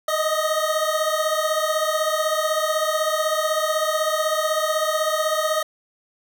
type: beating tone pair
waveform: 25% pulse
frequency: 616 / 632 Hz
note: D#5 / D#5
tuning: -17 / +27 cents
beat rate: 16 Hz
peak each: -19 dBFS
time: 0.08-5.63 s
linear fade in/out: 5 ms
effects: none